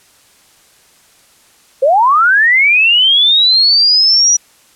sine linear sweep, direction up, 500 to 5870 Hz, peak -6 dBFS, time 1.82-4.37 s, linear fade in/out 10 ms, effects white hiss -48 dBFS RMS until 4.75 s + low-pass 11000 Hz 12 dB/octave

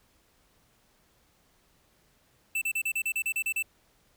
square tone bursts, 2654 Hz, E7, 11 cents sharp, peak -27 dBFS, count 11, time 2.55-3.626 s, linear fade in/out 5 ms, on 66 ms, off 35 ms, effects pink hiss -66 dBFS RMS until 4.16 s

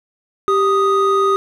triangle tone pair together, 392 / 1244.5 Hz, G4 / D#6, 0 / 0 cents, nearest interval octave + minor sixth, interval 2000 cents, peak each -13 dBFS, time 0.48-1.36 s, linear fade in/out 0 ms, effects none

